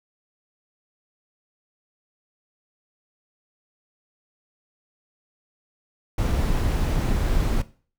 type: noise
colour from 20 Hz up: brown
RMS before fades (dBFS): -22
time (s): 6.18-7.62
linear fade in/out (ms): 5
effects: noise-tail reverb RT60 0.4 s tail -17 dB re dry